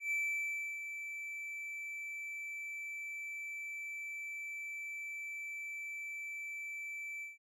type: tone with ADSR envelope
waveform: triangle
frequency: 2323 Hz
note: D7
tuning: 20 cents flat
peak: -30 dBFS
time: 0-7.38 s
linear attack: 110 ms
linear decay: 680 ms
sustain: -9 dB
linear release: 160 ms
effects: none